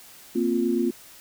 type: chord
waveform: sine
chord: Bb suspended second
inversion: none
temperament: equal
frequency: 233.1 / 261.6 / 349.2 Hz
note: Bb3 / C4 / F4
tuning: 0 / 0 / 0 cents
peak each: -25 / -26 / -24 dBFS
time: 0.35-0.91 s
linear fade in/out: 10 ms
effects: white hiss -48 dBFS RMS until 1.2 s